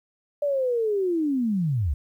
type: linear sweep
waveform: sine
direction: down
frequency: 590 to 61.74 Hz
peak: -21 dBFS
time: 0.42-1.94 s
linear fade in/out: 5 ms
effects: 10-bit